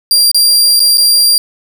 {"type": "tone with dropouts", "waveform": "sawtooth", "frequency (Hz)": 4758, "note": "D8", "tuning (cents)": 22, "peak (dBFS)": -3, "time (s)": [0.11, 1.38], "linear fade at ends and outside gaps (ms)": 1, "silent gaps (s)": [[0.315, 0.345], [0.795, 0.802], [0.973, 0.98]], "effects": ["7-bit"]}